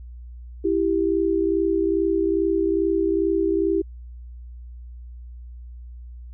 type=tone pair together; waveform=sine; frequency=330 / 392.4 Hz; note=E4 / G4; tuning=+2 / +2 cents; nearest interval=minor third; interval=300 cents; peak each=-21 dBFS; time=0.64-3.82 s; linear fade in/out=10 ms; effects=added 60 Hz sine -36 dBFS peak until 6.33 s